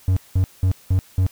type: tone bursts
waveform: triangle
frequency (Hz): 93.1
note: F#2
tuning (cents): +11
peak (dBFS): -12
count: 5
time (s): 0.08-1.265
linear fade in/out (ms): 0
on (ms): 85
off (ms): 190
effects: white hiss -50 dBFS RMS until 1.31 s